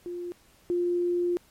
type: tone pair in turn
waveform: sine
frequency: 351.1 / 351.1 Hz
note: F4 / F4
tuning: +9 / +9 cents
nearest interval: unison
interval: 0 cents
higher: neither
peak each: -32 / -23 dBFS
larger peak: second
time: 0.06-0.32 / 0.7-1.37 s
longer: second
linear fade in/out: 0 ms
effects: pink hiss -60 dBFS RMS until 1.5 s + MP3 64 kbps